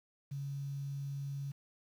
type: tone with quantisation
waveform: sine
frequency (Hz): 139.7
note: C#3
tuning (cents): +14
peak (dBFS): -37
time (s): 0.31-1.52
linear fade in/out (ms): 10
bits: 10
effects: none